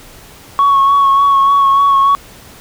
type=tone with vibrato; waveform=sine; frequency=1108.7 Hz; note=C#6; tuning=in tune; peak=-5 dBFS; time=0.59-2.15 s; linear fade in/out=0 ms; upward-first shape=sine; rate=3.4 Hz; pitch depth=24 cents each way; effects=tanh soft clip ceiling -4 dBFS + pink hiss -38 dBFS RMS until 2.6 s